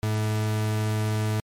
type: tone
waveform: 40% pulse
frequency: 107.8 Hz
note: A2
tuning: 35 cents flat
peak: -22 dBFS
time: 0.03-1.4 s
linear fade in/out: 0 ms
effects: MP3 64 kbps